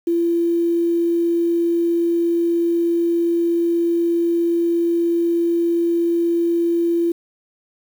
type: tone with quantisation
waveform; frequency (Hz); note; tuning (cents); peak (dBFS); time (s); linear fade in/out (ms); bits
sine; 339.6; F4; -48; -15; 0.07-7.12; 5; 7
effects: none